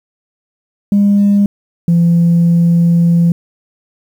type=tone pair in turn; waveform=sine; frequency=202.3 / 170.13 Hz; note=G#3 / F3; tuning=-45 / -45 cents; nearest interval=minor third; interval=300 cents; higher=first; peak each=-5 dBFS; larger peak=neither; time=0.92-1.46 / 1.88-3.32 s; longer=second; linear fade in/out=2 ms; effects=tanh soft clip ceiling -4 dBFS + 7-bit